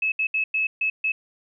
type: tone bursts at uneven times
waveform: sine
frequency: 2591 Hz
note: E7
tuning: 30 cents flat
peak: -20 dBFS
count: 6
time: 0.02-0.12 / 0.19-0.27 / 0.34-0.44 / 0.54-0.67 / 0.81-0.9 / 1.04-1.12 s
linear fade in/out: 5 ms
effects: none